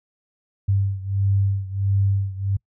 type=beating tone pair; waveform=sine; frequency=98 / 99.5 Hz; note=G2 / G2; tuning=0 / +26 cents; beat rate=1.5 Hz; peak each=-20 / -23 dBFS; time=0.68-2.57 s; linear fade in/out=10 ms; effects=noise-tail reverb RT60 0.1 s tail -25 dB re dry